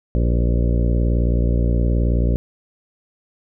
harmonic tone with a mistuned harmonic, 58.9 Hz, A#1, 19 cents sharp, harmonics 1 / 2 / 3 / 4 / 5 / 6 / 7 / 8 / 9 / 10, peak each -16 / -22 / -26 / -28 / -30 / -32 / -33 / -34 / -35 / -36 dBFS, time 0.15-2.36 s, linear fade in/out 0 ms, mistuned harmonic 8, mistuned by +46 cents, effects none

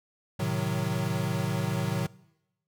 square chord, A diminished seventh, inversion none, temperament equal, 110 / 130.81 / 155.56 / 185 Hz, A2 / C3 / Eb3 / Gb3, 0 / 0 / 0 / 0 cents, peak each -33 dBFS, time 0.39-2.07 s, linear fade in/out 10 ms, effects noise-tail reverb RT60 0.9 s tail -22 dB re dry

